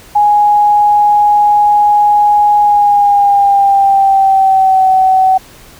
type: tone with pitch glide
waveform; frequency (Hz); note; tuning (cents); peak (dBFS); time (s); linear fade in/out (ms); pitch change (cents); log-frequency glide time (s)
sine; 830 to 756.7; G#5 to F#5; -1 to +39; -5; 0.15-5.38; 10; -160; 2.6-4.88
effects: pink hiss -38 dBFS RMS until 5.79 s